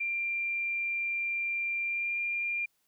sine tone with pitch glide, 2377 to 2396 Hz, D7 to D7, +20 to +34 cents, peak -29 dBFS, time 0-2.66 s, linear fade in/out 10 ms, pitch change +14 cents, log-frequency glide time 1.84-2.15 s, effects white hiss -74 dBFS RMS until 2.87 s

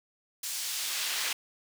brown noise with high-pass filter sweep, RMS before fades -33 dBFS, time 0.43-1.33 s, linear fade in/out 5 ms, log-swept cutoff 6100 to 2400 Hz, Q 0.77, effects none

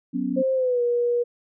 sine chord, F# suspended fourth, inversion none, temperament equal with one note detuned, 185 / 246.9 / 279.1 Hz, F#3 / B3 / C#4, 0 / 0 / +12 cents, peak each -30 / -26 / -27 dBFS, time 0.13-0.43 s, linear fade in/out 20 ms
sine tone with pitch glide, 527 to 480.5 Hz, C5 to B4, +12 to -48 cents, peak -19 dBFS, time 0.36-1.24 s, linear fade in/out 20 ms, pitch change -160 cents, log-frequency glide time 0.54-0.82 s
effects none

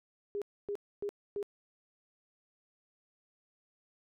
sine tone bursts, 407.2 Hz, G#4, 34 cents flat, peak -33 dBFS, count 4, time 0.35-1.428 s, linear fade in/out 0 ms, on 67 ms, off 270 ms, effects none

